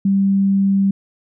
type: tone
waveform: sine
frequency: 196 Hz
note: G3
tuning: in tune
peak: -12 dBFS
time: 0.05-0.91 s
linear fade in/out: 5 ms
effects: none